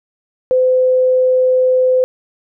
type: tone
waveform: sine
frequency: 511 Hz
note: C5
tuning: 41 cents flat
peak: -9 dBFS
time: 0.51-2.04 s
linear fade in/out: 0 ms
effects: none